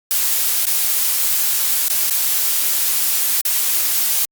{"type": "noise with dropouts", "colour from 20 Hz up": "blue", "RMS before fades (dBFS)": -17, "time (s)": [0.11, 4.25], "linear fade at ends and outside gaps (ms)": 0, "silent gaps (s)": [[0.654, 0.668], [1.883, 1.9], [2.098, 2.108], [3.41, 3.452]], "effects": ["Opus 48 kbps"]}